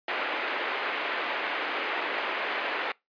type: band-pass noise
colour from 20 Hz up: white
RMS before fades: -31 dBFS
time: 0.08-2.92 s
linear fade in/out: 2 ms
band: 330 to 2600 Hz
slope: 24 dB/octave
effects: noise-tail reverb RT60 0.2 s tail -24 dB re dry + resampled to 11025 Hz